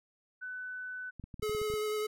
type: tone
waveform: sine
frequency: 1500 Hz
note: F#6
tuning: 23 cents sharp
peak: -38 dBFS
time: 0.41-1.11 s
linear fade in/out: 20 ms
type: clicks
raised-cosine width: 5 ms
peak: -32 dBFS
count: 10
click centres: 1.197 / 1.24 / 1.342 / 1.396 / 1.428 / 1.495 / 1.549 / 1.616 / 1.701 / 1.739 s
type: tone with vibrato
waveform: square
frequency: 426 Hz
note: G#4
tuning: 44 cents sharp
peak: -32 dBFS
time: 1.42-2.07 s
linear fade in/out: 10 ms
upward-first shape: sine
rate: 10 Hz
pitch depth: 13 cents each way
effects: none